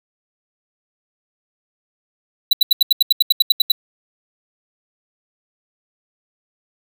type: tone bursts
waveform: square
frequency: 3951 Hz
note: B7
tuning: in tune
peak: -9 dBFS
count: 13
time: 2.51-3.719 s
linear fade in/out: 5 ms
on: 21 ms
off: 78 ms
effects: none